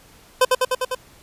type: tone with echo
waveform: 25% pulse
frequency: 510 Hz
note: C5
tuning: 44 cents flat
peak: -8 dBFS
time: 0.41-0.45 s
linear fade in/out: 5 ms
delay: 100 ms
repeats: 5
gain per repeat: -2 dB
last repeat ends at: 0.95 s
effects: pink hiss -50 dBFS RMS until 1.22 s + resampled to 32000 Hz